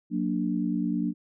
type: chord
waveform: sine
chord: Gb augmented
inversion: none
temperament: equal with one note detuned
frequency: 183.3 / 233.1 / 293.7 Hz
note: Gb3 / Bb3 / D4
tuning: -16 / 0 / 0 cents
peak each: -29 dBFS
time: 0.1-1.14 s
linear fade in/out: 50 ms
effects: none